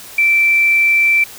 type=tone; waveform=sine; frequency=2337 Hz; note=D7; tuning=9 cents flat; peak=-9 dBFS; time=0.18-1.24 s; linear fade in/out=5 ms; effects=white hiss -35 dBFS RMS until 1.38 s